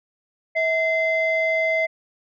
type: tone pair together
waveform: sine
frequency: 646.3 / 2068 Hz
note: E5 / C7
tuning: -34 / -21 cents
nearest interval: octave + minor sixth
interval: 2013 cents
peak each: -20 dBFS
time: 0.55-1.87 s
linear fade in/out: 20 ms
effects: tanh soft clip ceiling -13 dBFS